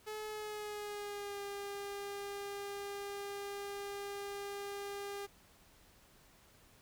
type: tone with pitch glide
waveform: sawtooth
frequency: 428.4 to 402 Hz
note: A4 to G4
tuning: -46 to +44 cents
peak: -37 dBFS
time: 0.06-5.27 s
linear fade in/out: 20 ms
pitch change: -110 cents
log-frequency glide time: 0.29-1.41 s
effects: pink hiss -64 dBFS RMS until 6.81 s